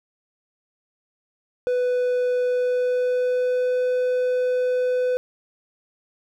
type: tone with pitch glide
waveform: triangle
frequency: 496.7 to 501.6 Hz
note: B4 to B4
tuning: +10 to +27 cents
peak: -17 dBFS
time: 1.67-5.17 s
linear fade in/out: 0 ms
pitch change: +17 cents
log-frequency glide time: 2.45-3.83 s
effects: none